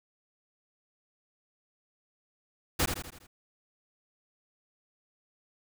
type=noise with echo; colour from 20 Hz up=pink; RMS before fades=-26 dBFS; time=2.79-2.86 s; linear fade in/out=10 ms; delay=82 ms; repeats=5; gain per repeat=-6 dB; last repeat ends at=3.27 s; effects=none